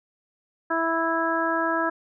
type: harmonic tone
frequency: 329 Hz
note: E4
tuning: 3 cents flat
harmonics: 1 / 2 / 3 / 4 / 5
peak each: -28 / -28 / -28 / -28 / -28 dBFS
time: 0.7-1.9 s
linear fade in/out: 10 ms
effects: none